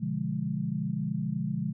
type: chord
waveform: sine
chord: B diminished seventh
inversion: none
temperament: equal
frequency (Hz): 123.47 / 146.83 / 174.61 / 207.7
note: B2 / D3 / F3 / Ab3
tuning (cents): 0 / 0 / 0 / 0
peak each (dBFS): -37 / -33 / -33 / -33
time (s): 0-1.73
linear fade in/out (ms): 20
effects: none